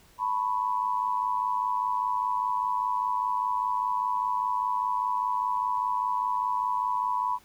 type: tone with amplitude modulation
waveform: sine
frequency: 990 Hz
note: B5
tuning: 4 cents sharp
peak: -21 dBFS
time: 0.18-7.39 s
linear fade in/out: 50 ms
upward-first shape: sine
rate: 105 Hz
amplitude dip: 80%
effects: pink hiss -58 dBFS RMS until 7.44 s